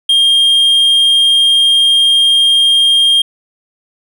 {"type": "tone", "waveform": "triangle", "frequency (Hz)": 3216, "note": "G7", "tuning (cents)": 44, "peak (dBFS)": -5, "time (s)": [0.09, 3.22], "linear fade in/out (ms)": 5, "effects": []}